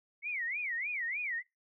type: tone with vibrato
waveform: sine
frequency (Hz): 2134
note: C7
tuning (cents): +34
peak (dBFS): -33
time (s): 0.22-1.43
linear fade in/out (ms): 50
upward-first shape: sine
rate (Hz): 3.3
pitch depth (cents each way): 260
effects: noise-tail reverb RT60 0.2 s tail -22 dB re dry